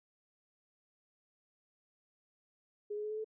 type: tone with pitch steps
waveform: sine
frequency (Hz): 415.3 / 420.4 / 425.5 / 430.7 / 435.9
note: G#4 / G#4 / G#4 / A4 / A4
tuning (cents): 0 / +21 / +42 / -37 / -16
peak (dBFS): -36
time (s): 2.9-3.245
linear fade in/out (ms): 10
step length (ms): 69
effects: none

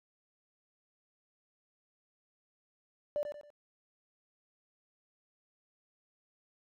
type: tone with echo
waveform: triangle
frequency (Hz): 588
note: D5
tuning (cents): +2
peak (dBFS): -26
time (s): 3.16-3.23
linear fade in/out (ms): 0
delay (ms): 91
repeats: 3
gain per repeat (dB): -9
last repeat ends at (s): 3.503
effects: tanh soft clip ceiling -28 dBFS

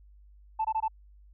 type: tone bursts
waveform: sine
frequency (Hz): 880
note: A5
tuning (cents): 0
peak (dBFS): -24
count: 4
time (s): 0.59-0.882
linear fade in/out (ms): 10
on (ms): 58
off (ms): 20
effects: tanh soft clip ceiling -21 dBFS + added 50 Hz sine -52 dBFS peak until 1.33 s

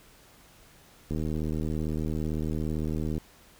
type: click train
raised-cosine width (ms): 3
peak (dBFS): -19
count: 162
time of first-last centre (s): 1.11-3.179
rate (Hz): 77.8
effects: pink hiss -56 dBFS RMS until 3.59 s

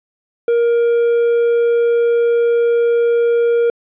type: tone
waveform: triangle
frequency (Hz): 470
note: A#4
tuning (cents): +14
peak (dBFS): -9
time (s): 0.48-3.7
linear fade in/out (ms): 2
effects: resampled to 8000 Hz

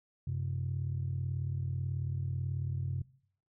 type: tone pair together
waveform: sine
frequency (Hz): 94.3 / 132.59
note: F#2 / C3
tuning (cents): +33 / +23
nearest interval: tritone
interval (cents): 590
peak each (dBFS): -34 / -33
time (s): 0.27-3.02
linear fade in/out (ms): 5
effects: noise-tail reverb RT60 0.6 s tail -21 dB re dry + tanh soft clip ceiling -26 dBFS

